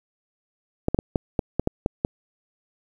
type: clicks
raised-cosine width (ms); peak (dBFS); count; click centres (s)
2; -7; 9; 0.884 / 0.946 / 0.989 / 1.158 / 1.392 / 1.596 / 1.674 / 1.861 / 2.049
effects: 8-bit